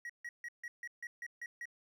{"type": "tone bursts", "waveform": "triangle", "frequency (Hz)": 1907, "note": "A#6", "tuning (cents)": 39, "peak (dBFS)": -39, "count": 9, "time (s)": [0.05, 1.655], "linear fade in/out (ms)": 2, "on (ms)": 45, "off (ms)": 150, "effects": []}